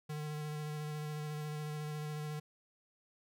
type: tone with vibrato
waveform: square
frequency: 151.1 Hz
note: D3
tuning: 50 cents sharp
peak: -39 dBFS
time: 0.09-2.4 s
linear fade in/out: 10 ms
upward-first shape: square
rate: 14 Hz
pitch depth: 13 cents each way
effects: none